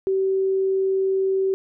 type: tone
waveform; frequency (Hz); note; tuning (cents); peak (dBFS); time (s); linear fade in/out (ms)
sine; 383.8; G4; -37; -18; 0.07-1.54; 0
effects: none